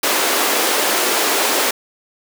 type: high-pass noise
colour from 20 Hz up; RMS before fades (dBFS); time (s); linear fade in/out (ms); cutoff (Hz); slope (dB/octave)
pink; -17; 0.03-1.71; 5; 330; 24
effects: none